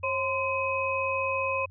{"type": "tone cluster", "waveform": "sine", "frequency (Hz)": [540, 1030, 2535], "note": ["C#5", "C6", "D#7"], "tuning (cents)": [-45, -28, 32], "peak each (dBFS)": -30, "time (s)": [0.03, 1.66], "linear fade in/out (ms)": 10, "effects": ["added 91 Hz sine -45 dBFS peak until 1.7 s"]}